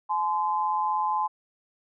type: tone pair together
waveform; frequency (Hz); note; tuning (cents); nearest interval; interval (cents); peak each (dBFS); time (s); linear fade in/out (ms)
sine; 854 / 1030.4; G#5 / C6; +48 / -27; minor third; 325; -26; 0.09-1.28; 20
effects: none